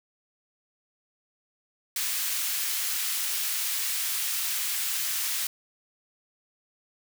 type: high-pass noise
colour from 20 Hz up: white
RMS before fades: -29 dBFS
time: 1.96-5.47 s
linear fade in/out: 2 ms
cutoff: 1600 Hz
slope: 12 dB/octave
effects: none